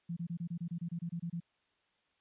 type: tone bursts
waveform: sine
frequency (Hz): 170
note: F3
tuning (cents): -46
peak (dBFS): -35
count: 13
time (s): 0.09-1.403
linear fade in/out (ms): 10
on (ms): 77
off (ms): 26
effects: white hiss -75 dBFS RMS until 2.2 s + resampled to 8000 Hz